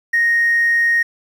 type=tone; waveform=triangle; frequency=1864.7 Hz; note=A#6; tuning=in tune; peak=-9 dBFS; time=0.13-1.03 s; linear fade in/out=10 ms; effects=tanh soft clip ceiling -9 dBFS + 8-bit